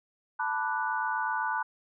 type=chord; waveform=sine; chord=B minor seventh; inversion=third; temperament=equal; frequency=880 / 987.8 / 1174.7 / 1480 Hz; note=A5 / B5 / D6 / F#6; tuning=0 / 0 / 0 / 0 cents; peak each=-32 / -33 / -37 / -32 dBFS; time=0.39-1.63 s; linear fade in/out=10 ms; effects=none